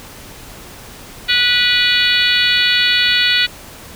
harmonic tone with a mistuned harmonic, 490 Hz, B4, 14 cents flat, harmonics 3 / 4 / 5 / 6 / 7 / 8 / 9, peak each -19 / -19 / -19 / -19 / -19 / -19 / -19 dBFS, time 1.28-3.47 s, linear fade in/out 20 ms, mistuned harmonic 8, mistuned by -30 cents, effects pink hiss -36 dBFS RMS until 3.95 s

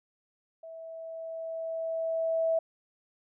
sine tone with level ramp, 653 Hz, E5, 17 cents flat, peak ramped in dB -42 to -23 dBFS, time 0.63-2.59 s, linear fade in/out 5 ms, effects none

